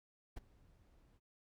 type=noise with ADSR envelope; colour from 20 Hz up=brown; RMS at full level=-43 dBFS; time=0.36-1.2 s; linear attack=15 ms; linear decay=15 ms; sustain=-24 dB; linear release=35 ms; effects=none